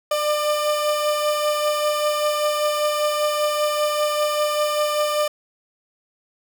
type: beating tone pair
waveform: 30% pulse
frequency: 597 / 602.1 Hz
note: D5 / D5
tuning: +28 / +43 cents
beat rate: 5.1 Hz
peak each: -17 / -25 dBFS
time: 0.11-5.28 s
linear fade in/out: 5 ms
effects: none